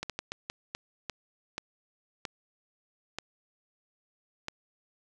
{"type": "slowing click train", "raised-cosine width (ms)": 0.2, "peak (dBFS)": -17, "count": 11, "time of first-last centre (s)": [0.03, 4.484], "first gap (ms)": 67, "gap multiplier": 1.39, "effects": []}